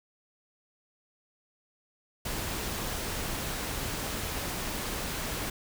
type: noise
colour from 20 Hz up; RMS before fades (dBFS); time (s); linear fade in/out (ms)
pink; -34; 2.25-5.5; 5
effects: none